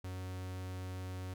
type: tone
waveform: 45% pulse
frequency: 92.5 Hz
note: F#2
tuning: in tune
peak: -40 dBFS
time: 0.04-1.34 s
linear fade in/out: 5 ms
effects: none